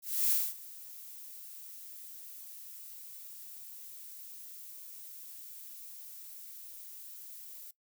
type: noise with ADSR envelope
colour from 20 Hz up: violet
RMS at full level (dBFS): -27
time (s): 0.02-7.71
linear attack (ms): 280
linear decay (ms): 240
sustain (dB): -21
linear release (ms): 5
effects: noise-tail reverb RT60 0.1 s tail -18 dB re dry